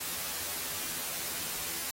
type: noise with comb filter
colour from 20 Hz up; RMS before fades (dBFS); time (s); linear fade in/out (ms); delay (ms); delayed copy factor
white; -36; 0-1.91; 10; 12; +0.9
effects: AAC 48 kbps